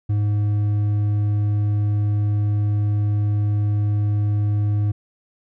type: tone with hard clipping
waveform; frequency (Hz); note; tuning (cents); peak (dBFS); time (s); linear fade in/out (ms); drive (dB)
triangle; 103.83; G#2; 0; -18; 0.09-4.92; 10; 7
effects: none